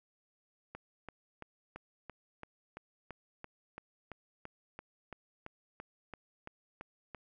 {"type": "click train", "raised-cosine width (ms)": 0.5, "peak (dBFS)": -29, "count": 20, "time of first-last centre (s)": [0.75, 7.147], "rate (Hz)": 2.97, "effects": []}